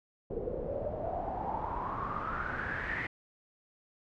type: noise with low-pass filter sweep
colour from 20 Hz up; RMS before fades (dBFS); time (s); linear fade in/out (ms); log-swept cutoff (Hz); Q
pink; -36; 0.3-3.07; 5; 440 to 2000; 7.8
effects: none